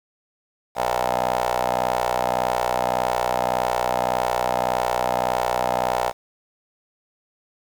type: ring-modulated tone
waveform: 15% pulse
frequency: 61.74 Hz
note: B1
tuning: in tune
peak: -11 dBFS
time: 0.75-6.13 s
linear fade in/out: 50 ms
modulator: 740 Hz
effects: 8-bit